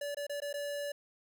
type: tone with dropouts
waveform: square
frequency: 576 Hz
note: D5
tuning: 34 cents flat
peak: -36 dBFS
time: 0.01-0.92 s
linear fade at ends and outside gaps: 5 ms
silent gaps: 0.147-0.169 / 0.268-0.295 / 0.403-0.419 / 0.529-0.539 s
effects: none